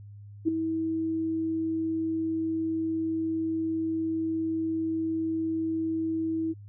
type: tone with ADSR envelope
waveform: sine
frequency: 323.2 Hz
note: E4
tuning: 34 cents flat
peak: -18 dBFS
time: 0.45-6.54 s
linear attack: 32 ms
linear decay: 6 ms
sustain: -8 dB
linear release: 29 ms
effects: added 102 Hz sine -43 dBFS peak until 6.68 s